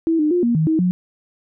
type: tone with pitch steps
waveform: sine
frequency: 327.4 / 303.2 / 354 / 236.7 / 158 / 318.1 / 180.5 Hz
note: E4 / D#4 / F4 / A#3 / D#3 / D#4 / F#3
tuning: -12 / -45 / +23 / +27 / +27 / +38 / -43 cents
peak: -14 dBFS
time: 0.07-0.91 s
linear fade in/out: 0 ms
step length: 120 ms
effects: none